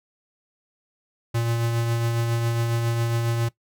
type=tone with tremolo; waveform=square; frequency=116.54 Hz; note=A#2; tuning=in tune; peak=-21 dBFS; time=1.34-3.49 s; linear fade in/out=10 ms; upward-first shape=triangle; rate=7.3 Hz; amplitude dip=35%; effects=noise-tail reverb RT60 0.1 s tail -18 dB re dry